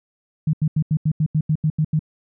sine tone bursts, 154.7 Hz, D#3, 10 cents flat, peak -15 dBFS, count 11, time 0.47-1.993 s, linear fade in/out 5 ms, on 63 ms, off 83 ms, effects none

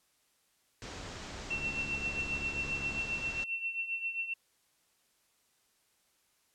pink low-pass noise, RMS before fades -44 dBFS, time 0.82-3.44 s, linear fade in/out 0 ms, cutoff 7600 Hz, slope 48 dB/octave
sine tone with tremolo, 2705 Hz, E7, 44 cents sharp, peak -30 dBFS, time 1.5-4.34 s, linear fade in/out 10 ms, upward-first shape triangle, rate 7.5 Hz, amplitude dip 75%
click train, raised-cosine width 3 ms, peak -35 dBFS, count 104, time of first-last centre 1.52-2.994 s, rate 69.9 Hz
effects white hiss -72 dBFS RMS until 6.54 s + low-pass 12000 Hz 12 dB/octave

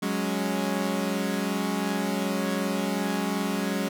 sawtooth chord, F# suspended second, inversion none, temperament equal, 185 / 207.7 / 277.2 Hz, F#3 / G#3 / C#4, 0 / 0 / 0 cents, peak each -26 / -25 / -27 dBFS, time 0.02-3.89 s, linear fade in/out 10 ms, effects none

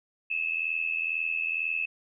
sine tone with amplitude modulation, 2600 Hz, E7, 24 cents flat, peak -23 dBFS, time 0.3-1.86 s, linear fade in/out 10 ms, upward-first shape sine, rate 82.1 Hz, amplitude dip 85%, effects none

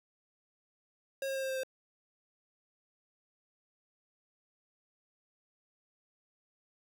square tone with pitch steps, 542 / 538.3 / 534.5 / 530.8 / 527.2 / 523.5 Hz, C#5 / C5 / C5 / C5 / C5 / C5, -39 / +49 / +37 / +25 / +13 / +1 cents, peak -34 dBFS, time 1.22-1.634 s, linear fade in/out 2 ms, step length 69 ms, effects none

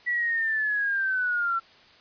sine linear sweep, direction down, 1956 to 1342 Hz, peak -23 dBFS, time 0.06-1.6 s, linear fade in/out 20 ms, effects white hiss -54 dBFS RMS until 2 s + resampled to 11025 Hz

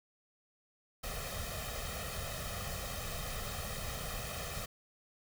pink noise with comb filter, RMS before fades -40 dBFS, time 1.03-4.66 s, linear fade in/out 10 ms, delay 1.6 ms, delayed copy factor +0.8, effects none

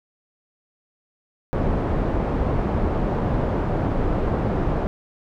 pink low-pass noise, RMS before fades -22 dBFS, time 1.53-4.87 s, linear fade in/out 0 ms, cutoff 790 Hz, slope 12 dB/octave, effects none

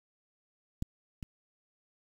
clicks, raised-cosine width 5 ms, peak -20 / -28 dBFS, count 2, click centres 0.824 / 1.228 s, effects 8-bit

